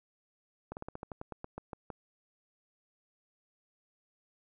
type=slowing click train; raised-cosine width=1 ms; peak=-26 dBFS; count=13; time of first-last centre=0.72-1.903 s; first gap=49 ms; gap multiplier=1.12; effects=none